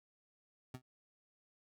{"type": "tone with exponential decay", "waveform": "25% pulse", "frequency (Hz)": 127.6, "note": "C3", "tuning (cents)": -43, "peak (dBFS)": -37, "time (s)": [0.74, 0.82], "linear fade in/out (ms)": 5, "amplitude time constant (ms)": 17, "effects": []}